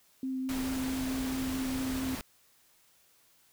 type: tone with vibrato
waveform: sine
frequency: 261.6 Hz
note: C4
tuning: in tune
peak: -31 dBFS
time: 0.23-2.15 s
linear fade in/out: 2 ms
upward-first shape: triangle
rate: 4.6 Hz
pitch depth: 13 cents each way
type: noise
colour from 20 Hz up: pink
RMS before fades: -39 dBFS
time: 0.49-2.21 s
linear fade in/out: 0 ms
effects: white hiss -65 dBFS RMS until 3.52 s